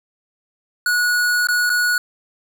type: tone with dropouts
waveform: square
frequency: 1460 Hz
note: F#6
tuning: 24 cents flat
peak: -16 dBFS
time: 0.86-1.98 s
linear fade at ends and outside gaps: 2 ms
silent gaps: 1.471-1.486 / 1.695-1.7 s
effects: none